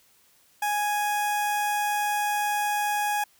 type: tone with notch filter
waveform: sawtooth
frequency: 830.6 Hz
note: G#5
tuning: in tune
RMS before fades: -26 dBFS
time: 0.62-3.24 s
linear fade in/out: 5 ms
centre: 4200 Hz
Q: 1.7
effects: white hiss -61 dBFS RMS until 3.39 s